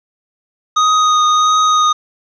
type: tone with vibrato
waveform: square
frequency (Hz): 1244.5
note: D#6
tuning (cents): 0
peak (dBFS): -10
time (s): 0.76-1.93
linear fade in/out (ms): 10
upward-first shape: triangle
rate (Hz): 1.5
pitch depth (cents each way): 16
effects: resampled to 16000 Hz + 7-bit